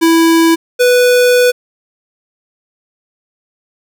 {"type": "tone pair in turn", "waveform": "square", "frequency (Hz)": [329.6, 493.8], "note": ["E4", "B4"], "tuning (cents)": [0, 0], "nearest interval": "perfect fifth", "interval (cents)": 700, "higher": "second", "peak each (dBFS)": -7, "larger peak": "neither", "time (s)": [[0.01, 0.56], [0.79, 1.52]], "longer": "second", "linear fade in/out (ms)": 20, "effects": []}